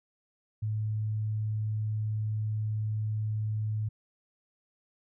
sine tone, 107.7 Hz, A2, 37 cents flat, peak -28 dBFS, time 0.62-3.89 s, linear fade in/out 10 ms, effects none

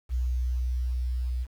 sine tone with level ramp, 62 Hz, B1, 7 cents sharp, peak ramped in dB -23 to -26 dBFS, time 0.09-1.47 s, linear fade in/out 50 ms, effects tanh soft clip ceiling -19 dBFS + 9-bit

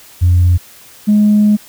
sine tone pair in turn, 88.3 / 209.5 Hz, F2 / G#3, +20 / +15 cents, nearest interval octave + minor third, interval 1495 cents, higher second, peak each -5 dBFS, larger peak neither, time 0.21-0.58 / 1.07-1.57 s, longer second, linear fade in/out 20 ms, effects tanh soft clip ceiling -3 dBFS + white hiss -40 dBFS RMS until 1.68 s

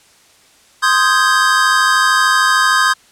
square chord, Ab major seventh, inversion first, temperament equal, 1046.5 / 1244.5 / 1568 / 1661.2 Hz, C6 / Eb6 / G6 / Ab6, 0 / 0 / 0 / 0 cents, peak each -17 / -16 / -16 / -18 dBFS, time 0.82-2.94 s, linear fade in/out 20 ms, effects white hiss -49 dBFS RMS until 3.11 s + low-pass 9000 Hz 12 dB/octave

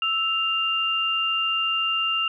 sine tone pair together, 1313.7 / 2794 Hz, E6 / F7, -6 / 0 cents, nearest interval octave + minor second, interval 1306 cents, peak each -27 / -22 dBFS, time 0.02-2.28 s, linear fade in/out 2 ms, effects none

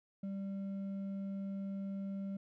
sine tone with hard clipping, 196 Hz, G3, in tune, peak -39 dBFS, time 0.23-2.37 s, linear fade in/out 5 ms, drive 4 dB, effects none

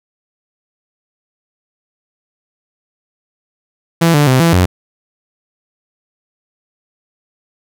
sawtooth tone with pitch steps, 166.9 / 146.8 / 129.3 / 167.4 / 90.6 Hz, E3 / D3 / C3 / E3 / F#2, +22 / 0 / -20 / +27 / -36 cents, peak -4 dBFS, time 4.01-4.66 s, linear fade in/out 10 ms, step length 130 ms, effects none

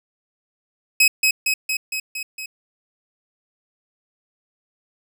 sawtooth tone with echo, 2549 Hz, D#7, 41 cents sharp, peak -8 dBFS, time 1-1.08 s, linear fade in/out 5 ms, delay 230 ms, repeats 6, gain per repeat -3 dB, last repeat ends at 2.46 s, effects none

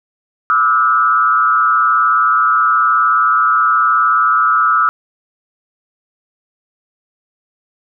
sine tone with frequency modulation, 1300 Hz, E6, 24 cents flat, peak -9 dBFS, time 0.5-4.89 s, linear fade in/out 0 ms, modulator 119 Hz, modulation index 0.93, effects none

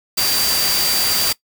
sine tone in noise, 4699 Hz, D8, in tune, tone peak -19 dBFS, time 0.17-1.33 s, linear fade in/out 10 ms, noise white, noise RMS -19 dBFS, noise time 0.17-1.33 s, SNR -3 dB, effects noise-tail reverb RT60 0.1 s tail -20 dB re dry

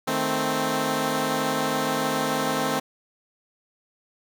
10% pulse chord, A diminished, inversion second, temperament equal, 155.56 / 220 / 261.6 Hz, Eb3 / A3 / C4, 0 / 0 / 0 cents, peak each -22 / -20 / -17 dBFS, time 0.07-2.8 s, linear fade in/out 10 ms, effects none

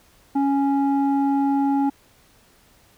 square tone with low-pass filter, 277.2 Hz, C#4, in tune, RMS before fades -20 dBFS, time 0.35-1.9 s, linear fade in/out 10 ms, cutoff 690 Hz, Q 4.2, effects pink hiss -56 dBFS RMS until 2.97 s

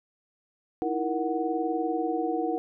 sine tone cluster, 314.1 / 334.4 / 468.7 / 740 Hz, D#4 / E4 / A#4 / F#5, +16 / +25 / +9 / 0 cents, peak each -31 dBFS, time 0.82-2.58 s, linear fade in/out 0 ms, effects none

